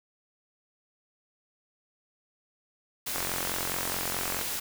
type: noise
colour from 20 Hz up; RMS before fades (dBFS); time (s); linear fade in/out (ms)
white; -33; 3.06-4.6; 10
type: click train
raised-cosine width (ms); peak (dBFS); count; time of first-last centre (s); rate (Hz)
0.5; -17; 57; 3.16-4.413; 44.7
effects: none